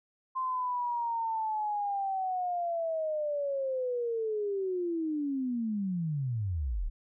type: linear sweep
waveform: sine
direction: down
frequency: 1046.5 to 30.87 Hz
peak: -29 dBFS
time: 0.35-6.9 s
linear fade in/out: 20 ms
effects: none